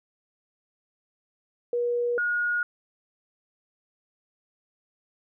sine tone pair in turn, 480.7 / 1440.5 Hz, B4 / F#6, -47 / -47 cents, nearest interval octave + perfect fifth, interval 1900 cents, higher second, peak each -23 dBFS, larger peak neither, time 1.73-2.18 / 2.18-2.63 s, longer neither, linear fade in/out 2 ms, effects none

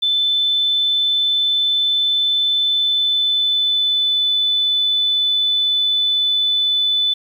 sine tone with pitch glide, 3520 to 3498 Hz, A7 to A7, 0 to -11 cents, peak -14 dBFS, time 0.02-7.14 s, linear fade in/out 10 ms, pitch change -11 cents, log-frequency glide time 2.61-4.2 s, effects 8-bit

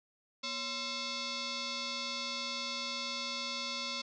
sine tone with frequency modulation, 557 Hz, C#5, 8 cents sharp, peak -35 dBFS, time 0.43-4.02 s, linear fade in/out 10 ms, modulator 798 Hz, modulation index 6.3, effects none

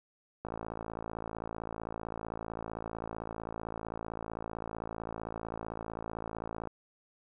click train, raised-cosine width 1 ms, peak -24 dBFS, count 347, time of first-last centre 0.45-6.673 s, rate 55.6 Hz, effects none

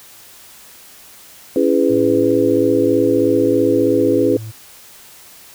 sine chord, C# minor seventh, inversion none, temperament just, 277.2 / 332.6 / 415.8 / 498.9 Hz, C#4 / E4 / G#4 / B4, 0 / +16 / +2 / +17 cents, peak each -17 dBFS, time 1.56-4.37 s, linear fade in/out 2 ms
triangle tone, 110 Hz, A2, in tune, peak -25 dBFS, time 1.89-4.52 s, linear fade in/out 20 ms
effects white hiss -42 dBFS RMS until 5.54 s

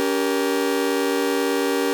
40% pulse chord, G diminished, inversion second, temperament just, 282.2 / 392 / 470.4 Hz, Db4 / G4 / Bb4, +31 / 0 / +16 cents, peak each -23 dBFS, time 0-1.93 s, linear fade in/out 0 ms, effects none

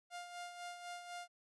sawtooth tone with tremolo, 704 Hz, F5, 14 cents sharp, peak -40 dBFS, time 0.1-1.28 s, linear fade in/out 50 ms, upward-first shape sine, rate 4 Hz, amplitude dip 55%, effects resampled to 24000 Hz

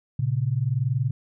sine tone pair together, 116.2 / 136.8 Hz, A#2 / C#3, -5 / -23 cents, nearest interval minor third, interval 282 cents, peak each -24 dBFS, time 0.19-1.11 s, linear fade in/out 5 ms, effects none

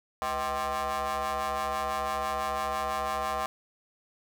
25% pulse ring-modulated tone, 140 Hz, C#3, 18 cents sharp, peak -22 dBFS, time 0.22-3.46 s, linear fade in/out 0 ms, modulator 913 Hz, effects none

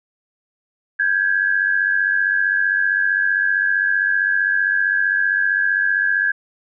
sine tone pair together, 1582.6 / 1678 Hz, G6 / G#6, +16 / +17 cents, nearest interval minor second, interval 101 cents, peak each -18 dBFS, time 0.99-6.32 s, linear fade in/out 10 ms, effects none

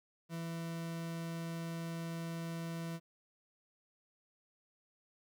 40% pulse tone, 166.2 Hz, E3, 15 cents sharp, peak -38 dBFS, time 0.29-3 s, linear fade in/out 50 ms, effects 12-bit

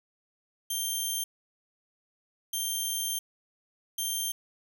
10% pulse tone bursts at uneven times, 3164 Hz, G7, 15 cents sharp, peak -21 dBFS, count 3, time 0.7-1.24 / 2.53-3.19 / 3.98-4.32 s, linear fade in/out 5 ms, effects none

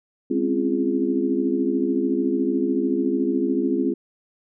sine tone cluster, 203.9 / 261.1 / 274.8 / 341.1 / 414.6 Hz, G#3 / C4 / C#4 / F4 / G#4, -32 / -3 / -15 / -41 / -3 cents, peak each -29 / -23 / -27 / -24 / -28 dBFS, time 0.3-3.94 s, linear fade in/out 10 ms, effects none

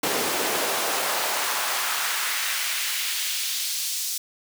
pink noise with high-pass filter sweep, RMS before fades -26 dBFS, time 0.03-4.18 s, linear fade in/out 5 ms, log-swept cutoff 310 to 5400 Hz, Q 1.1, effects none

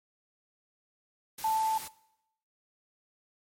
sine tone in noise, 880 Hz, A5, in tune, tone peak -25 dBFS, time 1.44-1.78 s, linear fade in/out 5 ms, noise white, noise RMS -42 dBFS, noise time 1.38-1.88 s, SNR +14 dB, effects noise-tail reverb RT60 0.8 s tail -20 dB re dry + MP3 64 kbps

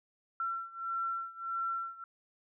sine beating tone pair, 1353 / 1354.6 Hz, E6 / E6, +45 / +47 cents, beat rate 1.6 Hz, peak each -36 / -38 dBFS, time 0.4-2.04 s, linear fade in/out 2 ms, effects none

